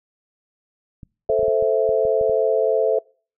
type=clicks; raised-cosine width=5 ms; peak=-26 dBFS; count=10; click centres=1.032 / 1.299 / 1.393 / 1.43 / 1.482 / 1.625 / 1.892 / 2.052 / 2.212 / 2.296 s
type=chord; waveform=sine; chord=A minor; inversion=none; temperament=equal; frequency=440 / 523.3 / 659.3 Hz; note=A4 / C5 / E5; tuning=0 / 0 / 0 cents; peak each=-19 / -21 / -20 dBFS; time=1.29-2.99 s; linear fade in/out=5 ms
effects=noise-tail reverb RT60 0.4 s tail -25 dB re dry